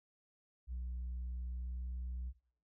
sine tone with pitch glide, 61.5 to 62 Hz, B1 to B1, -7 to +7 cents, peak -37 dBFS, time 0.67-2.33 s, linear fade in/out 50 ms, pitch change +14 cents, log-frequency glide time 1.49-1.8 s, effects noise-tail reverb RT60 0.5 s tail -17 dB re dry + tanh soft clip ceiling -37 dBFS

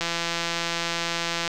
click train, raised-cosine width 0.2 ms, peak -9 dBFS, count 249, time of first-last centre 0.01-1.477 s, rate 169 Hz, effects none

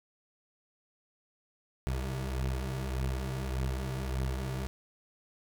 25% pulse beating tone pair, 64.8 / 66.5 Hz, C2 / C2, -16 / +29 cents, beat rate 1.7 Hz, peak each -29 / -34 dBFS, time 1.87-4.67 s, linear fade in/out 0 ms, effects none

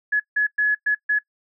sine tone bursts at uneven times, 1696 Hz, G#6, 36 cents sharp, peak -16 dBFS, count 5, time 0.12-0.2 / 0.36-0.47 / 0.58-0.75 / 0.86-0.95 / 1.09-1.19 s, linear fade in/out 10 ms, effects noise-tail reverb RT60 0.1 s tail -23 dB re dry

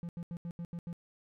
triangle tone bursts, 171.3 Hz, F3, 33 cents flat, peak -35 dBFS, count 7, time 0.03-0.929 s, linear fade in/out 0 ms, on 59 ms, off 81 ms, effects none

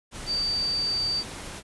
sine tone in noise, 4632 Hz, D8, 25 cents flat, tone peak -24 dBFS, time 0.26-1.24 s, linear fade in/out 50 ms, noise pink, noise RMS -38 dBFS, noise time 0.11-1.63 s, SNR +11 dB, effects resampled to 24000 Hz

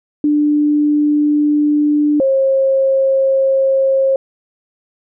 sine tone pair in turn, 296.4 / 537 Hz, D4 / C5, +16 / +45 cents, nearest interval minor seventh, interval 1029 cents, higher second, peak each -10 dBFS, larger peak neither, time 0.24-2.2 / 2.2-4.16 s, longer neither, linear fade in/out 2 ms, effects none

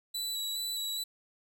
sawtooth tone with vibrato, 3940 Hz, B7, 5 cents flat, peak -30 dBFS, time 0.14-1.04 s, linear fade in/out 10 ms, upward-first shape square, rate 2.4 Hz, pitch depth 14 cents each way, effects none

